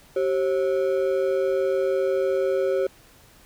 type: ring-modulated tone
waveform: triangle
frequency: 461.8 Hz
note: A#4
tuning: 16 cents flat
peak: -15 dBFS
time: 0.16-2.87 s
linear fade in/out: 5 ms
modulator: 77 Hz
effects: pink hiss -53 dBFS RMS until 3.45 s